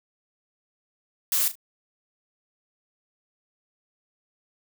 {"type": "noise with echo", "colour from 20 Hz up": "blue", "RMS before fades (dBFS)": -23, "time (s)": [1.32, 1.48], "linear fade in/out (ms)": 2, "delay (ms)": 37, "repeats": 2, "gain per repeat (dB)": -12, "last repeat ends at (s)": 1.554, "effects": []}